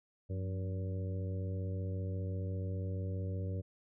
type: harmonic tone with a mistuned harmonic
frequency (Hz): 94.9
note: F#2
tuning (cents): +44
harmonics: 1 / 2 / 3 / 4 / 5 / 6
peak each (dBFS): -35 / -45 / -49 / -51 / -48 / -51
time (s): 0.29-3.62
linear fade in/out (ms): 20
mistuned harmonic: 2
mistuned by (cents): -85
effects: none